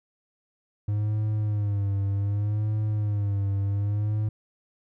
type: tone with vibrato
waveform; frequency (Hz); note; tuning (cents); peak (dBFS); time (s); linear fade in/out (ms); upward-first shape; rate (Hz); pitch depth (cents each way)
triangle; 103; G#2; -14; -21; 0.88-4.29; 5; sine; 0.66; 70
effects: none